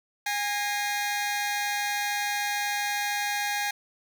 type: tone cluster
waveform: 20% pulse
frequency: 819 / 1880 / 2102 Hz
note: G#5 / A#6 / C7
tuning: -24 / +14 / +7 cents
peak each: -23 / -30 / -29 dBFS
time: 0.26-3.71 s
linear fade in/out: 5 ms
effects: none